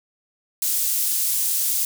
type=high-pass noise; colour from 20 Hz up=pink; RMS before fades=-22 dBFS; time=0.62-1.85 s; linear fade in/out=2 ms; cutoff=9000 Hz; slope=12 dB/octave; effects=none